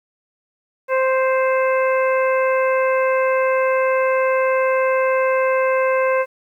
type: harmonic tone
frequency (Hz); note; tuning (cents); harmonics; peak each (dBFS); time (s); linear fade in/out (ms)
523.3; C5; 0; 1 / 2 / 3 / 4 / 5; -16 / -22 / -26 / -28 / -30; 0.88-6.26; 50
effects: 9-bit